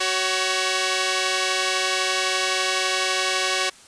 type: tone pair together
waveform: 5% pulse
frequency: 375.3 / 557 Hz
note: F#4 / C#5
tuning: +25 / +8 cents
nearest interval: perfect fifth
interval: 683 cents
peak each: -12 dBFS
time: 0-3.7 s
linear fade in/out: 10 ms
effects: white hiss -48 dBFS RMS until 3.87 s + resampled to 22050 Hz